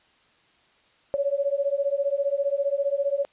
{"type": "beating tone pair", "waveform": "sine", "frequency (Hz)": [554, 569], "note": ["C#5", "C#5"], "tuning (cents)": [-1, 45], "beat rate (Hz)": 15, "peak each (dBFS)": -25, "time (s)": [1.14, 3.25], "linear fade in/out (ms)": 0, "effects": ["white hiss -61 dBFS RMS until 3.32 s", "resampled to 8000 Hz"]}